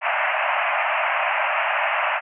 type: band-pass noise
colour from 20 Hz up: pink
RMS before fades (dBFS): -22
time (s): 0.01-2.21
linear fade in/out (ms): 50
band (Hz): 600 to 2800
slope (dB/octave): 96
effects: none